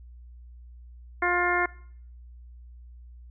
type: harmonic tone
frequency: 353.5 Hz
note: F4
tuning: 21 cents sharp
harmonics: 1 / 2 / 3 / 4 / 5 / 6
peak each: -29 / -29 / -29 / -29 / -29 / -29 dBFS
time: 1.22-1.66 s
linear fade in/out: 5 ms
effects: noise-tail reverb RT60 0.6 s tail -22 dB re dry + added 60 Hz sine -44 dBFS peak until 3.3 s